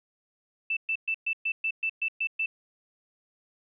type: tone bursts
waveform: sine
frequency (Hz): 2652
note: E7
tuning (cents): +10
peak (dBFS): -25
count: 10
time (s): 0.7-2.46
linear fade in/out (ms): 5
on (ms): 68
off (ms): 120
effects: none